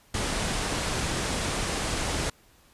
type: low-pass noise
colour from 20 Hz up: pink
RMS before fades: -29 dBFS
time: 0.14-2.3 s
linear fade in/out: 5 ms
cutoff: 10000 Hz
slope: 48 dB/octave
effects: pink hiss -59 dBFS RMS until 2.73 s + resampled to 32000 Hz